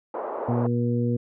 pink band-pass noise, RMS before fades -31 dBFS, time 0.14-0.67 s, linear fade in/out 2 ms, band 420 to 960 Hz, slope 24 dB/octave
harmonic tone, 120 Hz, B2, 49 cents flat, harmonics 1 / 2 / 3 / 4, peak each -24 / -25 / -33 / -30 dBFS, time 0.48-1.17 s, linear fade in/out 10 ms
effects none

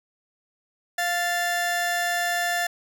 40% pulse tone pair together, 697 / 1756.3 Hz, F5 / A6, -4 / -4 cents, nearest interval octave + major third, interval 1600 cents, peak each -25 dBFS, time 0.98-2.67 s, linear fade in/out 5 ms, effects none

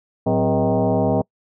sine tone with frequency modulation, 185.8 Hz, F#3, 7 cents sharp, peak -15 dBFS, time 0.26-1.22 s, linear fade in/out 10 ms, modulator 149 Hz, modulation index 4, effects noise-tail reverb RT60 0.1 s tail -26 dB re dry

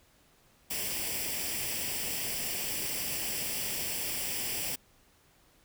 white noise with comb filter, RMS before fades -34 dBFS, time 0.7-4.76 s, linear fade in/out 10 ms, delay 0.38 ms, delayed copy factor +0.65, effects pink hiss -64 dBFS RMS until 5.64 s

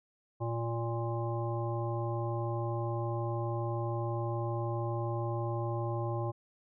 harmonic tone, 116.54 Hz, A#2, in tune, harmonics 1 / 3 / 5 / 7 / 9, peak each -33 / -38 / -40 / -41 / -43 dBFS, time 0.4-6.32 s, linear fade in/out 20 ms, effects none

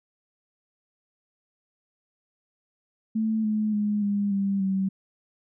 sine tone with pitch steps, 220 / 214.1 / 208.4 / 202.8 / 197.36 / 192.08 Hz, A3 / A3 / G#3 / G#3 / G3 / G3, 0 / -47 / +6 / -41 / +12 / -35 cents, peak -22 dBFS, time 3.15-4.89 s, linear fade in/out 10 ms, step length 290 ms, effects none

